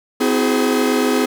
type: tone cluster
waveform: 45% pulse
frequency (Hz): 255.4 / 323.8 / 370.9 / 418.1 / 522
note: C4 / E4 / F#4 / G#4 / C5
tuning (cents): -42 / -31 / +4 / +12 / -4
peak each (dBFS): -18 / -22 / -27 / -19 / -27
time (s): 0.2-1.26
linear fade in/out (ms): 10
effects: none

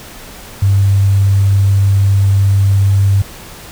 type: tone with quantisation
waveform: sine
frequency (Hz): 98.5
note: G2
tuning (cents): +9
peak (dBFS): -7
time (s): 0.62-3.22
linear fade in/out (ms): 5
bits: 6
effects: pink hiss -33 dBFS RMS until 3.71 s

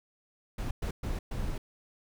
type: noise bursts at uneven times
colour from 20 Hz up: brown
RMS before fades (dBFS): -33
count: 4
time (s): 0.58-0.71 / 0.82-0.91 / 1.03-1.19 / 1.31-1.58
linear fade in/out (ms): 5
effects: none

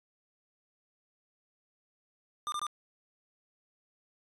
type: tone bursts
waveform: square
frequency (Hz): 1200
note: D6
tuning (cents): +37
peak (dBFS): -33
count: 3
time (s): 2.47-2.667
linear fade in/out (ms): 0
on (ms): 51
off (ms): 22
effects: resampled to 24000 Hz

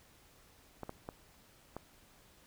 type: clicks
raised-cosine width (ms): 1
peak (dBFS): -27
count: 4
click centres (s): 0.833 / 0.894 / 1.089 / 1.766
effects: pink hiss -63 dBFS RMS until 2.46 s

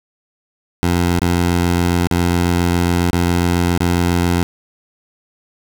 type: tone with dropouts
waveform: 15% pulse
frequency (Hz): 87.31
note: F2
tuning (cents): 0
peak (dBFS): -7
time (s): 0.83-4.43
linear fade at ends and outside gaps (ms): 0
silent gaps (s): 1.194-1.217 / 2.072-2.112 / 3.108-3.131 / 3.777-3.804
effects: none

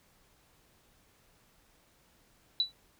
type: tone with exponential decay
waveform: sine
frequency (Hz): 3951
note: B7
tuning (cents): 0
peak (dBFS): -21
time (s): 2.6-2.72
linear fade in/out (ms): 1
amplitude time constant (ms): 26
effects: pink hiss -66 dBFS RMS until 2.99 s

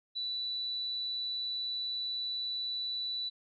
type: tone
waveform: sine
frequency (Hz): 3962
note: B7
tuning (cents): +5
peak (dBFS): -33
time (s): 0.15-3.3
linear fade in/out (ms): 20
effects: none

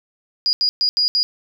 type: tone bursts at uneven times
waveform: sine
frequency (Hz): 4885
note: D#8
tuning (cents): -33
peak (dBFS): -14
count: 5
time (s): 0.46-0.53 / 0.61-0.69 / 0.81-0.89 / 0.97-1.08 / 1.15-1.23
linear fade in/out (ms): 0
effects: 8-bit

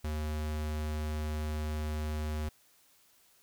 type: tone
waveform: square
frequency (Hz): 76.4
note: D#2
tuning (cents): -31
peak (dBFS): -33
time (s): 0.04-2.49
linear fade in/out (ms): 5
effects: white hiss -65 dBFS RMS until 3.42 s

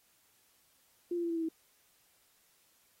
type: tone with pitch steps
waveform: sine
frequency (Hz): 349.2 / 343.8 / 338.5 / 333.2 / 328.1 / 323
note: F4 / F4 / E4 / E4 / E4 / E4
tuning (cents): 0 / -27 / +46 / +19 / -8 / -35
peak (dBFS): -31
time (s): 1.11-1.488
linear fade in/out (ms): 5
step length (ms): 63
effects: white hiss -69 dBFS RMS until 3 s + AAC 48 kbps

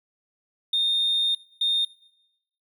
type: tone bursts at uneven times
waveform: triangle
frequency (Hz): 3657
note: A#7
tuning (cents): -34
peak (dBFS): -17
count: 2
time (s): 0.73-1.35 / 1.61-1.85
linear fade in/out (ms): 5
effects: noise-tail reverb RT60 0.9 s tail -23 dB re dry + tanh soft clip ceiling -17 dBFS

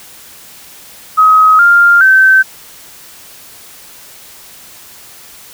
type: tone with pitch steps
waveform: sine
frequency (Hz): 1268 / 1398.8 / 1543.2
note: D#6 / F6 / G6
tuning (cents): +32 / +2 / -28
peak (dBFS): -3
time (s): 1.17-2.43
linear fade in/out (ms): 20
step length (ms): 420
effects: white hiss -36 dBFS RMS until 5.53 s

